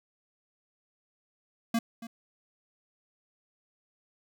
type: tone with echo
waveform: square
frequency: 230.1 Hz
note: A#3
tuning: 22 cents flat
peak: -25 dBFS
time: 1.74-1.79 s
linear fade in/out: 5 ms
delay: 280 ms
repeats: 1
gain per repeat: -15 dB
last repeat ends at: 2.07 s
effects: none